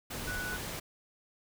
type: tone in noise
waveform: sine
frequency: 1480 Hz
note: F#6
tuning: in tune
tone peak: -36 dBFS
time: 0.27-0.57 s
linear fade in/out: 10 ms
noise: pink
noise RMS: -39 dBFS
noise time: 0.1-0.8 s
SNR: 0 dB
effects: none